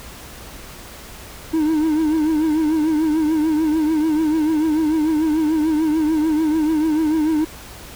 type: tone with vibrato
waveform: triangle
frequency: 311.4 Hz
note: D#4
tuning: 2 cents sharp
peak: -13 dBFS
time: 1.53-7.45 s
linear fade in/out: 10 ms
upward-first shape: triangle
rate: 6.8 Hz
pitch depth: 86 cents each way
effects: added 60 Hz sine -44 dBFS peak until 7.95 s + pink hiss -38 dBFS RMS until 7.95 s